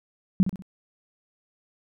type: tone with echo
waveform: sine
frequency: 188.1 Hz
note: F#3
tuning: 29 cents sharp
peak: -14 dBFS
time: 0.4-0.43 s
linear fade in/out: 0 ms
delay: 64 ms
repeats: 3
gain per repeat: -8 dB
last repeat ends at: 0.622 s
effects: none